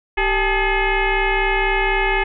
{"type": "tone with frequency modulation", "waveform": "sine", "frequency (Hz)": 872, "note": "A5", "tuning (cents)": -16, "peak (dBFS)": -15, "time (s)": [0.17, 2.24], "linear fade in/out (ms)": 10, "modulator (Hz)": 420, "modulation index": 4, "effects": []}